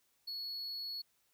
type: tone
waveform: triangle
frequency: 4374 Hz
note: C#8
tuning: 24 cents flat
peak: -38 dBFS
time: 0.27-1.02 s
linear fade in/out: 10 ms
effects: white hiss -75 dBFS RMS until 1.33 s